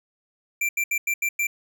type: tone bursts at uneven times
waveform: square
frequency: 2354 Hz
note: D7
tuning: 3 cents sharp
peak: -22 dBFS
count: 6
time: 0.61-0.69 / 0.77-0.84 / 0.91-0.98 / 1.07-1.14 / 1.22-1.29 / 1.39-1.47 s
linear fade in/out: 5 ms
effects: none